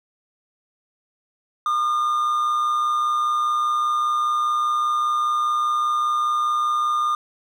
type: tone with amplitude modulation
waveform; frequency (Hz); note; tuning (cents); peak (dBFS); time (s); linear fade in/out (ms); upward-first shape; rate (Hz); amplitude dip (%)
triangle; 1212; D#6; -46; -15; 1.66-7.15; 2; sine; 125; 35
effects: none